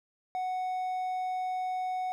triangle tone, 740 Hz, F#5, in tune, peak -28 dBFS, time 0.35-2.12 s, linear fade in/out 0 ms, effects none

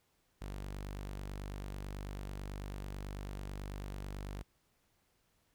sawtooth tone, 49.11 Hz, G1, 4 cents sharp, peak -37 dBFS, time 0.41-4.43 s, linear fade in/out 10 ms, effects pink hiss -75 dBFS RMS until 5.54 s

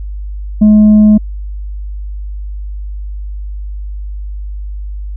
sine tone with tanh clipping, 212.1 Hz, G#3, 37 cents sharp, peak -3 dBFS, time 0.61-1.18 s, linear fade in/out 10 ms, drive 2 dB, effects added 50 Hz sine -19 dBFS peak until 5.16 s

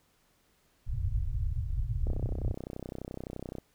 pink low-pass noise, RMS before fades -31 dBFS, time 0.86-2.54 s, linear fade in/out 20 ms, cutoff 130 Hz, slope 96 dB/octave
click train, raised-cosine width 2 ms, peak -25 dBFS, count 49, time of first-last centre 2.07-3.584 s, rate 31.7 Hz
effects pink hiss -69 dBFS RMS until 3.74 s

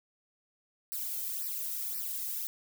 violet noise with flanger, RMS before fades -36 dBFS, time 0.92-2.47 s, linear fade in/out 0 ms, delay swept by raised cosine 0.29 to 1.79 ms, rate 1.9 Hz, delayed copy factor -0.9, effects none

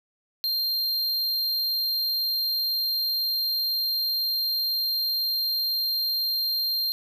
square tone, 4186 Hz, C8, in tune, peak -24 dBFS, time 0.44-6.92 s, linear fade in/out 0 ms, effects 11-bit

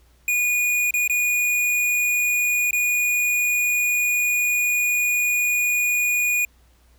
square tone with dropouts, 2452 Hz, D#7, 26 cents flat, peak -19 dBFS, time 0.28-6.45 s, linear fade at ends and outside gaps 2 ms, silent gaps 0.908-0.939 / 1.077-1.097 / 2.709-2.73 s, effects added 60 Hz sine -54 dBFS peak until 6.98 s + pink hiss -61 dBFS RMS until 6.98 s

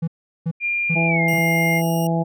triangle tone bursts, 164.81 Hz, E3, in tune, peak -17 dBFS, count 4, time 0.02-1.388 s, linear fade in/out 10 ms, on 57 ms, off 380 ms
sine tone with pitch glide, 2400 to 2114 Hz, D7 to C7, +37 to +17 cents, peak -19 dBFS, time 0.6-1.82 s, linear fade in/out 50 ms, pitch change -220 cents, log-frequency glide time 1.07-1.22 s
harmonic tone, 166.2 Hz, E3, 15 cents sharp, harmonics 1 / 2 / 3 / 4 / 5, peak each -19 / -27 / -28 / -26 / -27 dBFS, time 0.95-2.24 s, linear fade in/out 20 ms
10% pulse tone, 2842 Hz, F7, 30 cents sharp, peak -23 dBFS, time 1.28-2.07 s, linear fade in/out 2 ms
effects none

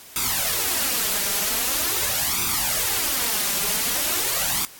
white noise with flanger, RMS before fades -23 dBFS, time 0.16-4.65 s, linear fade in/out 0 ms, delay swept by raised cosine 0.82 to 5.02 ms, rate 0.44 Hz, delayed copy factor +0.75, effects white hiss -44 dBFS RMS until 4.79 s + AAC 64 kbps

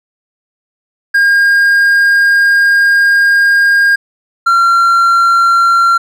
triangle tone pair in turn, 1617 / 1371.2 Hz, G#6 / F6, -47 / -32 cents, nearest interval minor third, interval 285 cents, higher first, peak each -4 dBFS, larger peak neither, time 1.14-3.96 / 4.46-5.98 s, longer first, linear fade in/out 10 ms, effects none

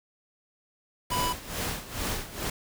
pink noise with tremolo, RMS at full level -30 dBFS, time 1.1-2.5 s, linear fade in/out 5 ms, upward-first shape sine, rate 2.3 Hz, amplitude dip 80%
square tone, 991 Hz, B5, 6 cents sharp, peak -28 dBFS, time 1.11-1.33 s, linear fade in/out 10 ms
effects none

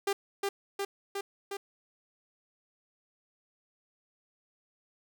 sawtooth tone with echo, 397.8 Hz, G4, 25 cents sharp, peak -23 dBFS, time 0.07-0.13 s, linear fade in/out 5 ms, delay 360 ms, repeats 4, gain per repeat -2 dB, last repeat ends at 1.57 s, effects none

